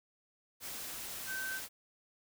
sine tone in noise, 1543 Hz, G6, 28 cents flat, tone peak -37 dBFS, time 1.26-1.61 s, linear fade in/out 50 ms, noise white, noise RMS -43 dBFS, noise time 0.6-1.69 s, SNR +3 dB, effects none

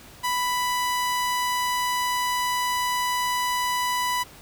sawtooth tone, 990 Hz, B5, 4 cents sharp, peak -19 dBFS, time 0.23-4.24 s, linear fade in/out 20 ms, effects pink hiss -47 dBFS RMS until 4.41 s

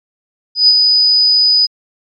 sine tone with ADSR envelope, 4978 Hz, D#8, in tune, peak -3 dBFS, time 0.55-1.67 s, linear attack 130 ms, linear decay 43 ms, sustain -4 dB, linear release 24 ms, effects MP3 48 kbps

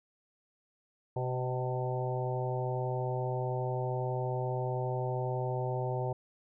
harmonic tone with a mistuned harmonic, 127.2 Hz, C3, 48 cents flat, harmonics 1 / 3 / 4 / 5 / 6 / 7, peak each -33 / -38 / -39 / -40 / -41 / -41 dBFS, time 1.16-6.13 s, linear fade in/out 5 ms, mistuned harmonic 5, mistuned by -33 cents, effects none

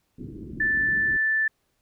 white low-pass noise, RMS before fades -38 dBFS, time 0.18-1.17 s, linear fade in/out 5 ms, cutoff 360 Hz, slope 48 dB/octave
sine tone, 1760 Hz, A6, in tune, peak -20 dBFS, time 0.6-1.48 s, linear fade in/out 5 ms
effects pink hiss -72 dBFS RMS until 1.81 s

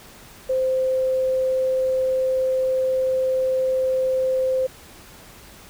sine tone, 520 Hz, C5, 11 cents flat, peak -18 dBFS, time 0.49-4.67 s, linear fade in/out 10 ms, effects pink hiss -45 dBFS RMS until 5.69 s

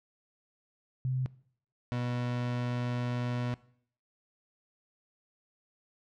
sine / 30% pulse tone pair in turn, 129.3 / 122.39 Hz, C3 / B2, -20 / -15 cents, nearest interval minor second, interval 95 cents, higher first, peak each -28 / -28 dBFS, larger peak neither, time 1.05-1.26 / 1.92-3.54 s, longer second, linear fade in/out 0 ms, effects noise-tail reverb RT60 0.6 s tail -20 dB re dry + low-pass 4000 Hz 12 dB/octave

